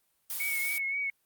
blue noise, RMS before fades -35 dBFS, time 0.3-0.78 s, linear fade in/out 0 ms
sine tone with vibrato, 2217 Hz, C#7, in tune, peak -29 dBFS, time 0.4-1.1 s, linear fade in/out 2 ms, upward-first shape triangle, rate 3.8 Hz, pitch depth 48 cents each way
effects white hiss -73 dBFS RMS until 1.25 s + Opus 32 kbps

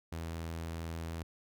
sawtooth tone, 82.41 Hz, E2, in tune, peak -34 dBFS, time 0.12-1.23 s, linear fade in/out 5 ms, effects none

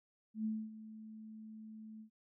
sine tone with ADSR envelope, 218.1 Hz, A3, 15 cents flat, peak -33 dBFS, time 0.34-2.1 s, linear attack 110 ms, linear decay 250 ms, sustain -15 dB, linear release 95 ms, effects none

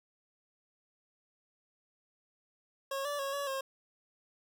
25% pulse tone with pitch steps, 546 / 579 / 550 / 566 / 537 Hz, C#5 / D5 / C#5 / C#5 / C5, -26 / -25 / -14 / +36 / +45 cents, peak -30 dBFS, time 2.91-3.61 s, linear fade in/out 5 ms, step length 140 ms, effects 12-bit

